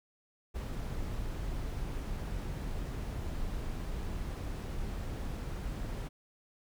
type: noise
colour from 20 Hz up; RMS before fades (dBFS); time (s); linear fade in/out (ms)
brown; -37; 0.54-6.09; 20
effects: none

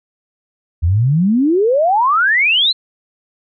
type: exponential sweep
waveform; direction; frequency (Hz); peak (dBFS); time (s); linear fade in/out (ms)
sine; up; 77.78 to 4200; -10; 0.82-2.73; 20
effects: none

